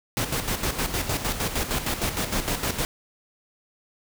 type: noise with tremolo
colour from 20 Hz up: pink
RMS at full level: -25 dBFS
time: 0.17-2.85 s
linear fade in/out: 0 ms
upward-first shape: square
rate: 6.5 Hz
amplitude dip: 60%
effects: none

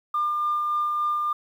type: tone with tremolo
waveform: sine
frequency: 1200 Hz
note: D6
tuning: 37 cents sharp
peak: -20 dBFS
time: 0.14-1.33 s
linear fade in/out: 5 ms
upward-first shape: sine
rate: 3.5 Hz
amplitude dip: 25%
effects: tanh soft clip ceiling -17 dBFS + 9-bit

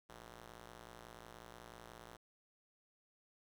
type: ring-modulated tone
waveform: 5% pulse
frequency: 116.54 Hz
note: A#2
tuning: in tune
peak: -39 dBFS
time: 0.09-2.17 s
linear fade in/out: 10 ms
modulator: 266 Hz
effects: none

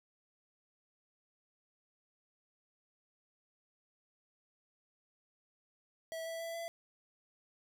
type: tone with pitch steps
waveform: square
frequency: 652 / 658.4 / 664.9 / 671.5 Hz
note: E5 / E5 / E5 / E5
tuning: -19 / -2 / +15 / +32 cents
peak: -40 dBFS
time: 6.12-6.68 s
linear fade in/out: 0 ms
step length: 140 ms
effects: none

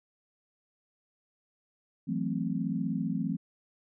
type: chord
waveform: sine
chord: F# half-diminished seventh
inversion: third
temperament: equal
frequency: 164.81 / 185 / 220 / 261.6 Hz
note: E3 / F#3 / A3 / C4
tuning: 0 / 0 / 0 / 0 cents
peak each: -34 dBFS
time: 2.07-3.37 s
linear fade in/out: 20 ms
effects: none

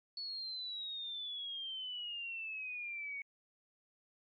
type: exponential sweep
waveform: sine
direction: down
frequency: 4435 to 2217 Hz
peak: -40 dBFS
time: 0.17-3.22 s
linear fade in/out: 2 ms
effects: AAC 64 kbps

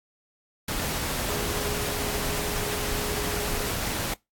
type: tone in noise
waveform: sine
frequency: 415.3 Hz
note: G#4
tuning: in tune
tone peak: -34 dBFS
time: 1.29-3.67 s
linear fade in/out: 5 ms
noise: pink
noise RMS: -29 dBFS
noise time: 0.68-4.14 s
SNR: -8 dB
effects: noise-tail reverb RT60 0.2 s tail -23 dB re dry + AAC 64 kbps

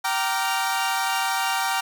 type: chord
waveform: sawtooth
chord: G minor seventh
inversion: none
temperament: equal with one note detuned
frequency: 772.3 / 932.3 / 1174.7 / 1396.9 Hz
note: G5 / Bb5 / D6 / F6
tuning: -26 / 0 / 0 / 0 cents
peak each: -22 / -23 / -27 / -26 dBFS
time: 0.04-1.81 s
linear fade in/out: 10 ms
effects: none

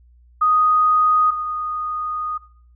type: tone pair in turn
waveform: sine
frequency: 1244.5 / 1236.6 Hz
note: D#6 / D#6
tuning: 0 / -11 cents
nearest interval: unison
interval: 11 cents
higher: first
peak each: -13 / -22 dBFS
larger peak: first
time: 0.41-1.31 / 1.31-2.38 s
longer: second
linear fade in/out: 10 ms
effects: noise-tail reverb RT60 0.5 s tail -17 dB re dry + added 60 Hz sine -48 dBFS peak until 2.75 s

